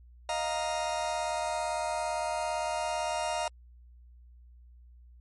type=chord; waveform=40% pulse; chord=Eb suspended second; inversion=none; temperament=just; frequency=622.3 / 700 / 933.4 Hz; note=Eb5 / F5 / Bb5; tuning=0 / +4 / +2 cents; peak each=-33 dBFS; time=0.29-3.48 s; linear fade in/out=2 ms; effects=added 60 Hz sine -51 dBFS peak until 5.2 s + MP3 48 kbps